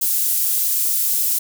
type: high-pass noise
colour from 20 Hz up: pink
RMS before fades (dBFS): -19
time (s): 0.01-1.39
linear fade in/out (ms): 10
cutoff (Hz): 12000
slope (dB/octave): 12
effects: none